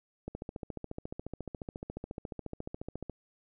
click train, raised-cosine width 2 ms, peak -25 dBFS, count 41, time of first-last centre 0.28-3.097 s, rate 14.2 Hz, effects none

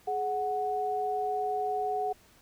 sine tone pair together, 420.5 / 740 Hz, G#4 / F#5, +22 / 0 cents, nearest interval minor seventh, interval 978 cents, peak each -33 / -29 dBFS, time 0.07-2.13 s, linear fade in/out 10 ms, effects pink hiss -60 dBFS RMS until 2.41 s

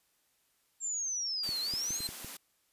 sine linear two-way sweep, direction down then up, 7459 to 4058 to 6840 Hz, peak -32 dBFS, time 0.8-2.01 s, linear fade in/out 50 ms, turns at 1.6 s
white high-pass noise, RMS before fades -44 dBFS, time 1.43-2.37 s, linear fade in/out 5 ms, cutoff 170 Hz, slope 48 dB/octave
clicks, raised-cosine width 3 ms, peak -32 dBFS, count 6, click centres 1.491 / 1.738 / 1.906 / 2.005 / 2.09 / 2.246 s
sawtooth tone with exponential growth, 4126 Hz, C8, 25 cents flat, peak -28 dBFS, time 1.71-2.07 s, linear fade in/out 2 ms, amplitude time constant 77 ms
effects white hiss -73 dBFS RMS until 2.72 s + resampled to 32000 Hz

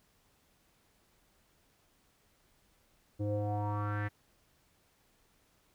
square tone with low-pass filter sweep, 103.7 Hz, G#2, 2 cents flat, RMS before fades -34 dBFS, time 3.19-4.09 s, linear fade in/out 20 ms, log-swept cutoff 410 to 1900 Hz, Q 5.2, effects pink hiss -70 dBFS RMS until 5.74 s

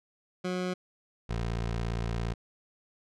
20% pulse tone pair in turn, 182 / 57.33 Hz, F#3 / A#1, -28 / -28 cents, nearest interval octave + minor sixth, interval 2000 cents, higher first, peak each -25 dBFS, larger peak neither, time 0.44-0.74 / 1.29-2.34 s, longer second, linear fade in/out 10 ms, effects low-pass 6000 Hz 12 dB/octave

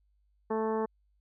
harmonic tone, 220 Hz, A3, in tune, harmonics 1 / 2 / 3 / 4 / 5 / 6 / 7 / 8, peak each -34 / -30 / -41 / -36 / -40 / -50 / -52 / -51 dBFS, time 0.5-0.86 s, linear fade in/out 10 ms, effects added 50 Hz sine -67 dBFS peak until 1.2 s

